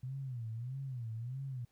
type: tone with vibrato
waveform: sine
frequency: 123.47 Hz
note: B2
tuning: in tune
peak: -38 dBFS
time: 0.03-1.65 s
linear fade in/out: 5 ms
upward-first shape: sine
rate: 1.6 Hz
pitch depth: 180 cents each way
effects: pink hiss -75 dBFS RMS until 1.71 s